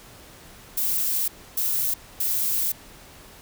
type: noise bursts at uneven times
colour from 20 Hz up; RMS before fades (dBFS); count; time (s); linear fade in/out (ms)
violet; -24; 3; 0.77-1.28 / 1.57-1.94 / 2.2-2.72; 5
effects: pink hiss -47 dBFS RMS until 3.41 s